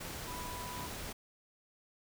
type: tone in noise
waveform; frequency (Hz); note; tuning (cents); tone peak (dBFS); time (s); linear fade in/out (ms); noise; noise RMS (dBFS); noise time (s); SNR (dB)
sine; 987.8; B5; 0; -44; 0.27-0.87; 10; pink; -43; 0-1.13; -4
effects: none